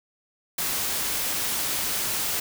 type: noise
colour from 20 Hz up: white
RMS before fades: -27 dBFS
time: 0.58-2.4 s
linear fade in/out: 5 ms
effects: none